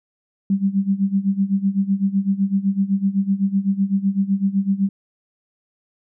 sine tone with tremolo, 196 Hz, G3, in tune, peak -13 dBFS, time 0.5-4.89 s, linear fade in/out 2 ms, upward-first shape sine, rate 7.9 Hz, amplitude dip 85%, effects none

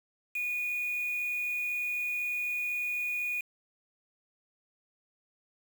sine tone with quantisation, 2458 Hz, D#7, 22 cents flat, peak -30 dBFS, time 0.35-3.41 s, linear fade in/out 5 ms, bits 7, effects none

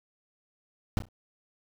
brown noise with echo, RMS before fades -25 dBFS, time 0.97-0.99 s, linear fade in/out 0 ms, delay 32 ms, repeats 3, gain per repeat -12 dB, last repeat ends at 1.086 s, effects none

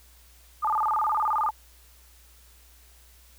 sine tone with vibrato, 1026 Hz, C6, 34 cents flat, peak -22 dBFS, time 0.62-1.51 s, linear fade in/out 20 ms, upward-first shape square, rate 19 Hz, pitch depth 290 cents each way, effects added 60 Hz sine -54 dBFS peak until 3.38 s + white hiss -57 dBFS RMS until 3.38 s

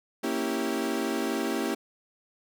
35% pulse chord, A# diminished seventh, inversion none, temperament equal, 233.1 / 277.2 / 329.6 / 392 Hz, A#3 / C#4 / E4 / G4, 0 / 0 / 0 / 0 cents, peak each -31 dBFS, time 0.23-1.75 s, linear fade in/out 10 ms, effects none

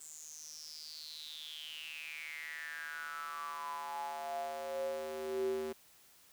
square tone with high-pass filter sweep, 77.3 Hz, D#2, 11 cents flat, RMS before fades -42 dBFS, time 0-5.73 s, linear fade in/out 10 ms, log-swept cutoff 7600 to 330 Hz, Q 9.4, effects white hiss -63 dBFS RMS until 6.32 s

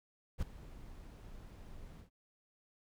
brown noise with ADSR envelope, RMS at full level -34 dBFS, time 0.38-2.1 s, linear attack 45 ms, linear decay 4 ms, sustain -17 dB, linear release 110 ms, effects none

